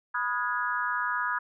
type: chord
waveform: sine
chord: G# minor seventh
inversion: first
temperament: equal with one note detuned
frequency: 987.8 / 1244.5 / 1445.3 / 1661.2 Hz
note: B5 / D#6 / F#6 / G#6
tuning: 0 / 0 / -41 / 0 cents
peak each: -32 dBFS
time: 0.14-1.39 s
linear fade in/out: 10 ms
effects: none